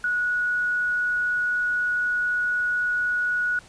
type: tone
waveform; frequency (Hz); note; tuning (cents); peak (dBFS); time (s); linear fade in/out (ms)
sine; 1462; F#6; -21; -21; 0.04-3.59; 2
effects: pink hiss -50 dBFS RMS until 3.68 s + resampled to 22050 Hz